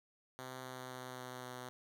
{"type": "tone with pitch steps", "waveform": "5% pulse", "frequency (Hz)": [129, 128.18, 127.37, 126.56, 125.76], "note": ["C3", "C3", "C3", "B2", "B2"], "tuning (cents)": [-24, -35, -46, 43, 32], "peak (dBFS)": -34, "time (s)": [0.39, 1.69], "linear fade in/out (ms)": 0, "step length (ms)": 260, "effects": []}